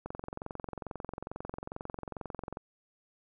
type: click train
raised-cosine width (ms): 1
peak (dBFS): -24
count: 57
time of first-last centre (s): 0.06-2.571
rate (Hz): 22.3
effects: none